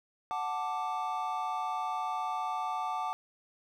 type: chord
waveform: triangle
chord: D major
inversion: first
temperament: equal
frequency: 740 / 880 / 1174.7 Hz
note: F#5 / A5 / D6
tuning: 0 / 0 / 0 cents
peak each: -34 dBFS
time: 0.31-3.13 s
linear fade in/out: 0 ms
effects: none